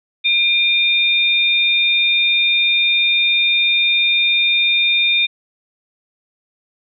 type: tone pair together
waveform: sine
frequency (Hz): 2400 / 3643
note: D7 / A#7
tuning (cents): +37 / -41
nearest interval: perfect fifth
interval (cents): 722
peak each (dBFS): -15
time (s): 0.24-5.27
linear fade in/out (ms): 20
effects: none